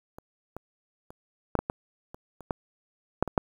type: clicks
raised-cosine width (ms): 1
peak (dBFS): -28 / -23 / -30 / -8 / -12 / -14 / -27 / -30 / -13 / -7 / -20 / -7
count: 12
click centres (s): 0.185 / 0.566 / 1.105 / 1.553 / 1.59 / 1.699 / 2.145 / 2.407 / 2.508 / 3.226 / 3.277 / 3.378
effects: 8-bit